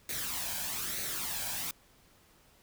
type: noise with flanger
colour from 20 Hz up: white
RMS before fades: -36 dBFS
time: 0.09-1.71 s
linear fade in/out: 2 ms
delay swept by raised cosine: 0.48 to 1.27 ms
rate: 1.1 Hz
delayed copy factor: +0.55
effects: pink hiss -63 dBFS RMS until 2.62 s